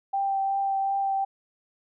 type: tone with vibrato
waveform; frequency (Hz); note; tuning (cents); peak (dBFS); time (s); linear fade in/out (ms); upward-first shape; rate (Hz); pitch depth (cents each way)
sine; 784; G5; 0; -23; 0.13-1.25; 10; triangle; 2.7; 14
effects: none